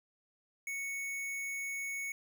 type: tone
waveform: square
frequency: 2217 Hz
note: C#7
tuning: in tune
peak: -37 dBFS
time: 0.67-2.12 s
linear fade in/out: 2 ms
effects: none